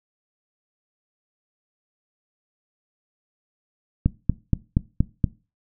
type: click train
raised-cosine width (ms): 5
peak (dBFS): -5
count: 6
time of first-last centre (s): 4.06-5.242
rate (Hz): 4.23
effects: noise-tail reverb RT60 0.3 s tail -20 dB re dry